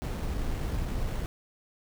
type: noise with sample-and-hold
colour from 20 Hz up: brown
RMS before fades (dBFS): -31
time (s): 0.02-1.26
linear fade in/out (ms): 0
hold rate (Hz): 4900
effects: none

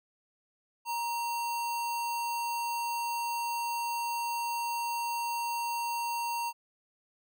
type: tone with sample-and-hold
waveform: sine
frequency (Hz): 940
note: A#5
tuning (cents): +14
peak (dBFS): -30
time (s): 0.85-6.53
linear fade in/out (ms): 50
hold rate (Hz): 3675
effects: none

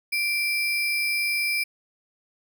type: tone with sample-and-hold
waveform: sine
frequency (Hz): 2349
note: D7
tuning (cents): 0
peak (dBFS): -22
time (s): 0.12-1.64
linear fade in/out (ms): 10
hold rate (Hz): 7350
effects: none

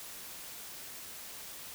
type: silence
effects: white hiss -46 dBFS RMS until 1.74 s

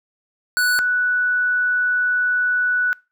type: tone pair in turn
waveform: square / sine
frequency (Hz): 1480 / 1480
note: F#6 / F#6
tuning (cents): 0 / 0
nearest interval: unison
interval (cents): 0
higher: neither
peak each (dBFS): -16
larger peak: neither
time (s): 0.57-0.79 / 0.79-2.93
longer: second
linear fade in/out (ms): 0
effects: noise-tail reverb RT60 0.3 s tail -25 dB re dry

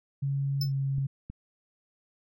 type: tone with pitch glide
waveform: sine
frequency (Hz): 138.59 to 136.68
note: C#3 to C#3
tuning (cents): 0 to -24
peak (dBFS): -26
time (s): 0.22-1.07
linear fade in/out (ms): 10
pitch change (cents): -24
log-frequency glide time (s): 0.6-0.73
type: tone with exponential decay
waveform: square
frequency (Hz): 5274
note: E8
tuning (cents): 0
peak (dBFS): -28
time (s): 0.61-0.72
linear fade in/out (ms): 5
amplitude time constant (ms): 23
type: clicks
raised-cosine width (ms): 5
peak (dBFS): -27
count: 2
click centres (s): 0.983 / 1.3
effects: none

